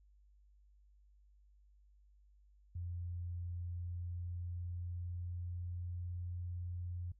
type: tone with pitch glide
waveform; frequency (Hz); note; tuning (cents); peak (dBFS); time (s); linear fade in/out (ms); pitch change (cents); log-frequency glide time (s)
sine; 87.31 to 88.27; F2 to F2; 0 to +19; -40; 2.75-7.12; 5; +19; 3.55-6.35
effects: noise-tail reverb RT60 0.1 s tail -18 dB re dry + added 50 Hz sine -63 dBFS peak until 7.19 s